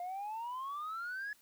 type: exponential sweep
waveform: sine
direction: up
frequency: 698.5 to 1714 Hz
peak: -36 dBFS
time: 0-1.33 s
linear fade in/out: 2 ms
effects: tanh soft clip ceiling -36 dBFS + white hiss -66 dBFS RMS until 1.41 s